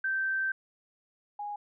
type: tone pair in turn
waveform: sine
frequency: 1557 / 824.8 Hz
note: G6 / G#5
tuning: -12 / -12 cents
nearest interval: major seventh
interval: 1100 cents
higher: first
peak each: -27 / -34 dBFS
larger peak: first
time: 0.04-0.52 / 1.39-1.56 s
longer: first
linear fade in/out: 5 ms
effects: none